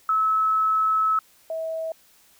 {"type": "tone pair in turn", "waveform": "sine", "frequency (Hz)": [1297, 646.3], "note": ["E6", "E5"], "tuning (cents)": [-28, -34], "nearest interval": "octave", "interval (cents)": 1206, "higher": "first", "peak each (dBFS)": [-18, -26], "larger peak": "first", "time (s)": [[0.09, 1.19], [1.5, 1.92]], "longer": "first", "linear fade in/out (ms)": 2, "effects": ["white hiss -57 dBFS RMS until 2.39 s"]}